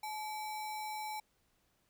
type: tone with sample-and-hold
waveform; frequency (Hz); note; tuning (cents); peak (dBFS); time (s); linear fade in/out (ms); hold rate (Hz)
sine; 857; A5; -46; -38; 0.03-1.2; 5; 3150
effects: pink hiss -75 dBFS RMS until 1.89 s